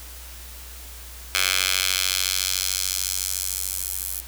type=tone with high-pass filter sweep; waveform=10% pulse; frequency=93.7 Hz; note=F#2; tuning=22 cents sharp; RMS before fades=-25 dBFS; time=1.35-4.21 s; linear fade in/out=0 ms; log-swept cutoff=2300 to 11000 Hz; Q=1; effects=added 60 Hz sine -40 dBFS peak until 4.27 s + white hiss -42 dBFS RMS until 4.27 s